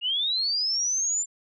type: linear sweep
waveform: sine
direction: up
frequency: 2800 to 7280 Hz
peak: -23 dBFS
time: 0.01-1.26 s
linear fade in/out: 50 ms
effects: none